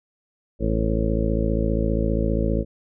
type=harmonic tone; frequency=55 Hz; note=A1; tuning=in tune; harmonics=1 / 2 / 3 / 4 / 5 / 6 / 8 / 9 / 10; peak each=-23 / -28 / -28 / -27 / -33 / -29 / -30 / -33 / -30 dBFS; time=0.59-2.65 s; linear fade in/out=50 ms; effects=none